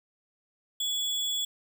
sine tone with sample-and-hold, 3385 Hz, G#7, 32 cents sharp, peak -27 dBFS, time 0.8-1.45 s, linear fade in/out 5 ms, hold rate 11025 Hz, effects none

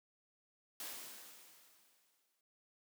white noise with exponential decay, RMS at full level -44 dBFS, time 0.8-2.41 s, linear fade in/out 2 ms, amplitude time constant 350 ms, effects high-pass 200 Hz 12 dB/octave

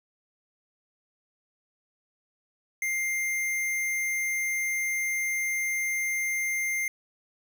square tone, 2100 Hz, C7, 6 cents sharp, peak -27 dBFS, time 2.82-6.88 s, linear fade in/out 2 ms, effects 11-bit

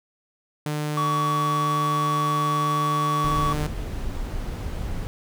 sawtooth tone, 150 Hz, D3, 37 cents sharp, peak -21 dBFS, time 0.66-3.67 s, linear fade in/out 2 ms
triangle tone with vibrato, 1132 Hz, C#6, 36 cents sharp, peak -20 dBFS, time 0.97-3.53 s, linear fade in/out 5 ms, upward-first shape triangle, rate 19 Hz, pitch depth 13 cents each way
brown noise, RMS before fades -29 dBFS, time 3.24-5.07 s, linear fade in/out 0 ms
effects none

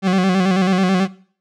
40% pulse tone with vibrato, 187.3 Hz, F#3, 21 cents sharp, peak -12 dBFS, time 0.02-1.08 s, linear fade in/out 50 ms, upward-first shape square, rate 9.2 Hz, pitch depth 52 cents each way, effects noise-tail reverb RT60 0.5 s tail -20 dB re dry + low-pass 5000 Hz 12 dB/octave

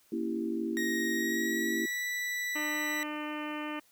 sine chord, A# diminished seventh, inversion none, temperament equal, 233.1 / 277.2 / 329.6 / 392 Hz, A#3 / C#4 / E4 / G4, 0 / 0 / 0 / 0 cents, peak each -35 / -39 / -33 / -39 dBFS, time 0.12-1.86 s, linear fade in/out 5 ms
40% pulse tone with pitch glide, 1877 to 1968 Hz, A#6 to B6, +11 to -7 cents, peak -31 dBFS, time 0.77-3.03 s, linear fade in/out 0 ms, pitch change +82 cents, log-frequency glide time 1.13-2.05 s
harmonic tone, 300.9 Hz, D4, 42 cents sharp, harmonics 1 / 2 / 3 / 4 / 5 / 6 / 7 / 8 / 9 / 10, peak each -37 / -44 / -44 / -43 / -50 / -45 / -49 / -47 / -50 / -49 dBFS, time 2.55-3.8 s, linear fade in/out 10 ms
effects white hiss -65 dBFS RMS until 3.91 s

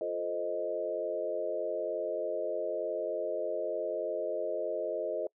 sine chord, F dominant seventh, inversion none, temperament equal, 349.2 / 440 / 523.3 / 622.3 Hz, F4 / A4 / C5 / Eb5, 0 / 0 / 0 / 0 cents, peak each -40 / -37 / -37 / -34 dBFS, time 0.01-5.27 s, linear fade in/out 2 ms, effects noise-tail reverb RT60 0.1 s tail -25 dB re dry

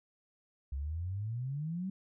sine exponential sweep, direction up, 65.41 to 196 Hz, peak -34 dBFS, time 0.72-1.9 s, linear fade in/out 5 ms, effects none

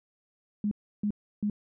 sine tone bursts, 207.7 Hz, G#3, in tune, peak -25 dBFS, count 3, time 0.64-1.499 s, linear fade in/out 2 ms, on 73 ms, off 320 ms, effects none

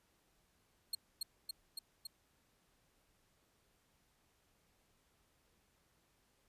sawtooth tone with echo, 4254 Hz, C8, 28 cents sharp, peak -32 dBFS, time 0.93-0.95 s, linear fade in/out 5 ms, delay 280 ms, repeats 4, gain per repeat -2 dB, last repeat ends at 2.07 s, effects pink hiss -75 dBFS RMS until 6.48 s + resampled to 32000 Hz

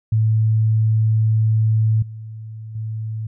sine tone with level steps, 110 Hz, A2, in tune, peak -13 / -30 / -23 dBFS, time 0.12-3.27 s, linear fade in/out 5 ms, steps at 2.02 / 2.75 s, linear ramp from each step 5 ms, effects none

